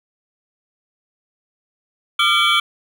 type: tone cluster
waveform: triangle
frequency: 1201 / 1380 / 2300 / 3130 / 3390 Hz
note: D6 / F6 / D7 / G7 / G#7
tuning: +38 / -21 / -37 / -3 / +35 cents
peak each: -18 dBFS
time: 2.19-2.6 s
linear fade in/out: 5 ms
effects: none